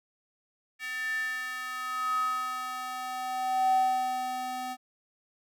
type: tone with high-pass filter sweep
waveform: square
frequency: 253.8 Hz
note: B3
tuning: 47 cents sharp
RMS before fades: -31 dBFS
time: 0.79-4.77 s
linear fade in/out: 50 ms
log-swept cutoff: 2000 to 540 Hz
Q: 9.9
effects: none